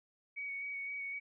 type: tone with vibrato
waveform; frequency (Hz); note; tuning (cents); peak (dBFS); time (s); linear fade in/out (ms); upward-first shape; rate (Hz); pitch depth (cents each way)
sine; 2245; C#7; +21; -38; 0.36-1.2; 20; square; 3.9; 14
effects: none